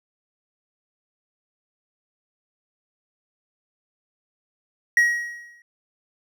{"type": "tone with exponential decay", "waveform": "triangle", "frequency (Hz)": 1900, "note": "A#6", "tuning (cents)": 33, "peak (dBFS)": -10, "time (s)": [4.97, 5.62], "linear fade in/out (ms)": 2, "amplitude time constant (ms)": 140, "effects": []}